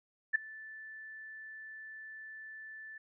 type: tone with ADSR envelope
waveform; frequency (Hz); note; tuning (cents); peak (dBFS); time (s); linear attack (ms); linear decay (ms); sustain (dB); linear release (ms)
sine; 1756; A6; -4; -22; 0.33-2.98; 23; 8; -23; 5
effects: none